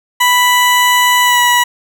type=tone with pitch glide; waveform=20% pulse; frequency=987.8 to 974.2 Hz; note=B5 to B5; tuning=0 to -24 cents; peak=-3 dBFS; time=0.2-1.64 s; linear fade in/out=10 ms; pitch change=-24 cents; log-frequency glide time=1.23-1.41 s; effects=none